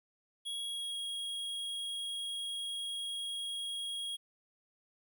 square tone with pitch glide, 3322 to 3290 Hz, G#7 to G#7, 0 to -17 cents, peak -37 dBFS, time 0.45-4.17 s, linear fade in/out 20 ms, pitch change -17 cents, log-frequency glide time 0.6-0.98 s, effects 12-bit

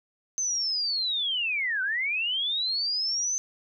sine linear two-way sweep, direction down then up, 6250 to 1483 to 6250 Hz, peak -25 dBFS, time 0.38-3.38 s, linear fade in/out 0 ms, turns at 1.82 s, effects none

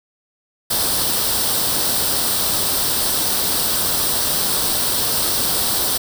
white noise with comb filter, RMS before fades -19 dBFS, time 0.7-5.98 s, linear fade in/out 10 ms, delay 0.22 ms, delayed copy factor +0.6, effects none

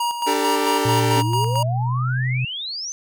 square tone with tremolo, 949 Hz, A#5, 31 cents sharp, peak -20 dBFS, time 0-1.63 s, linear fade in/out 5 ms, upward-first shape square, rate 4.5 Hz, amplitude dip 55%
sawtooth chord, D suspended fourth, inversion none, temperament equal with one note detuned, 293.7 / 392 / 447.9 Hz, D4 / G4 / A4, 0 / 0 / +31 cents, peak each -20 dBFS, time 0.26-1.22 s, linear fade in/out 20 ms
sine tone with pitch glide, 116.54 to 127.09 Hz, A#2 to C3, 0 to -50 cents, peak -19 dBFS, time 0.85-2.45 s, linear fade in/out 5 ms, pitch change +150 cents, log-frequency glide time 1.24-2.16 s
sine exponential sweep, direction up, 261.6 to 6272 Hz, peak -26 dBFS, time 1.16-2.92 s, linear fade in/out 0 ms
effects none

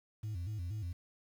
sine tone with vibrato, 96.8 Hz, G2, 21 cents flat, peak -34 dBFS, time 0.23-0.93 s, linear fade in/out 10 ms, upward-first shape square, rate 4.2 Hz, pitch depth 180 cents each way, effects tanh soft clip ceiling -35 dBFS + 10-bit

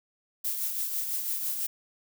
violet noise with tremolo, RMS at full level -29 dBFS, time 0.44-1.67 s, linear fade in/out 10 ms, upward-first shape triangle, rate 6 Hz, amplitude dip 50%, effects none

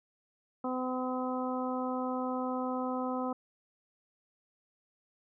harmonic tone, 254.9 Hz, C4, 45 cents flat, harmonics 1 / 2 / 3 / 4 / 5, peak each -34 / -37 / -39 / -40 / -41 dBFS, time 0.64-3.33 s, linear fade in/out 5 ms, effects none

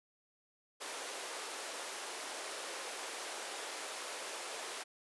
pink high-pass noise, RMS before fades -43 dBFS, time 0.8-4.84 s, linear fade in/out 20 ms, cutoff 410 Hz, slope 24 dB/octave, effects resampled to 24000 Hz

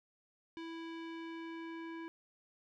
square tone with low-pass filter sweep, 329.6 Hz, E4, in tune, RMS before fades -45 dBFS, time 0.57-2.08 s, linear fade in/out 0 ms, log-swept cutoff 3400 to 2100 Hz, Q 1.5, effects none

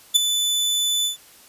sawtooth tone with ADSR envelope, 3497 Hz, A7, 11 cents flat, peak -6 dBFS, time 0.14-1.17 s, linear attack 21 ms, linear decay 10 ms, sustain -10 dB, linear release 120 ms, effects white hiss -49 dBFS RMS until 1.48 s + resampled to 32000 Hz

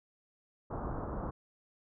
pink low-pass noise, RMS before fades -38 dBFS, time 0.7-1.31 s, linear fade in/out 10 ms, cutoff 1300 Hz, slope 48 dB/octave, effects none

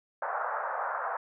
white band-pass noise, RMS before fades -33 dBFS, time 0.22-1.17 s, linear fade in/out 2 ms, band 540 to 1500 Hz, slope 48 dB/octave, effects none

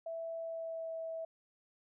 sine tone with pitch glide, 659.3 to 652.1 Hz, E5 to E5, 0 to -19 cents, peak -38 dBFS, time 0.06-1.25 s, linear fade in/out 5 ms, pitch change -19 cents, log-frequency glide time 0.38-0.93 s, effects none

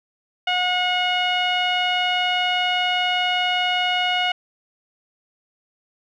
sawtooth tone with low-pass filter, 725 Hz, F#5, 35 cents flat, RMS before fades -21 dBFS, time 0.47-4.32 s, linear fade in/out 5 ms, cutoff 2800 Hz, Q 4.8, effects none

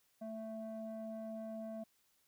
triangle ring-modulated tone, 220 Hz, A3, in tune, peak -36 dBFS, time 0.21-1.84 s, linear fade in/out 10 ms, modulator 442 Hz, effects tanh soft clip ceiling -35 dBFS + white hiss -75 dBFS RMS until 2.27 s

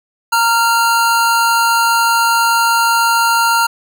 square tone pair together, 925 / 1386.9 Hz, A#5 / F6, -14 / -12 cents, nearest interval perfect fifth, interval 702 cents, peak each -14 dBFS, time 0.32-3.67 s, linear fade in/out 10 ms, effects none

